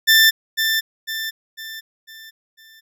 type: tone with echo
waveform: 20% pulse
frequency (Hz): 1778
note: A6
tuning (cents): +18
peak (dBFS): -5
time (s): 0.07-0.31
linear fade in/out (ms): 20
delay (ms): 500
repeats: 5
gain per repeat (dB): -7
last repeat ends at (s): 2.81
effects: none